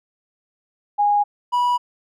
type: tone pair in turn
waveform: sine / triangle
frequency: 823 / 977.1 Hz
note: G#5 / B5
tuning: -16 / -19 cents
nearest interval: minor third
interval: 297 cents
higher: second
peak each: -14 dBFS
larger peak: neither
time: 0.98-1.24 / 1.52-1.78 s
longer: neither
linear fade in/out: 20 ms
effects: none